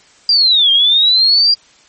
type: linear two-way sweep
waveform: sine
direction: down then up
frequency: 4813 to 3175 to 4813 Hz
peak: -7 dBFS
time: 0.29-1.54 s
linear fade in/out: 2 ms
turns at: 0.71 s
effects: white hiss -47 dBFS RMS until 1.88 s + MP3 32 kbps